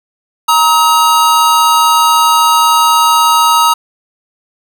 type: tone pair together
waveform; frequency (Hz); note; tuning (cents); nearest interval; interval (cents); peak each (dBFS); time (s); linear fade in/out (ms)
square; 938.8 / 1275; A#5 / D#6; +12 / +42; perfect fourth; 530; -10; 0.48-3.74; 10
effects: none